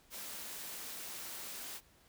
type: high-pass noise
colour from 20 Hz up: white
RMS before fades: -45 dBFS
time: 0.1-1.81 s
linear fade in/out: 50 ms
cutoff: 160 Hz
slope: 48 dB/octave
effects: pink hiss -66 dBFS RMS until 2.08 s